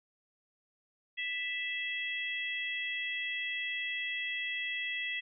harmonic tone, 659.3 Hz, E5, in tune, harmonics 3 / 4 / 5, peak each -36 / -38 / -40 dBFS, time 1.17-5.21 s, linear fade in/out 20 ms, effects none

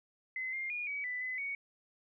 sine tone with pitch steps, 2043 / 2114 / 2438 / 2271 / 1990 / 2019 / 2234 Hz, C7 / C7 / D#7 / C#7 / B6 / B6 / C#7, -42 / +17 / -36 / +41 / +13 / +38 / +13 cents, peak -35 dBFS, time 0.36-1.55 s, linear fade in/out 2 ms, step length 170 ms, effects none

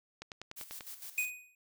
click train, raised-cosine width 0.2 ms, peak -26 dBFS, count 7, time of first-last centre 0.22-0.808 s, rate 10.2 Hz
blue noise with tremolo, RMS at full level -45 dBFS, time 0.56-1.31 s, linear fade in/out 20 ms, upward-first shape square, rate 6.5 Hz, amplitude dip 65%
square tone with exponential decay, 2489 Hz, D#7, in tune, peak -28 dBFS, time 1.18-1.55 s, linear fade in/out 2 ms, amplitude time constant 79 ms
effects none

